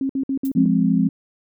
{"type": "tone bursts", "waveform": "sine", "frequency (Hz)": 269.6, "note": "C#4", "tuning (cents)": -48, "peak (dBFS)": -19, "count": 5, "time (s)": [0.01, 0.658], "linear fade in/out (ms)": 2, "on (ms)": 84, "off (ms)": 57}
{"type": "noise with exponential decay", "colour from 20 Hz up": "violet", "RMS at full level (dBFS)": -32, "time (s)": [0.45, 0.54], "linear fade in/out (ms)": 1, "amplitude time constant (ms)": 19}
{"type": "chord", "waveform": "sine", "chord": "F minor", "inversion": "none", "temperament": "equal", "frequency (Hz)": [174.61, 207.7, 261.6], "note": ["F3", "Ab3", "C4"], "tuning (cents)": [0, 0, 0], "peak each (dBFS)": -19, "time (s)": [0.55, 1.09], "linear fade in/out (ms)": 10}
{"effects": []}